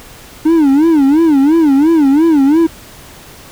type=tone with vibrato; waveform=triangle; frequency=300.2 Hz; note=D4; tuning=38 cents sharp; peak=-4 dBFS; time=0.45-2.67 s; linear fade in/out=10 ms; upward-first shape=sine; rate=2.9 Hz; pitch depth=190 cents each way; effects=pink hiss -36 dBFS RMS until 3.51 s